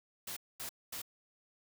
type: noise bursts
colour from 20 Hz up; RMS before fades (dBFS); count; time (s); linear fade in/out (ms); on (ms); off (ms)
white; -42; 3; 0.27-1.018; 5; 96; 230
effects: none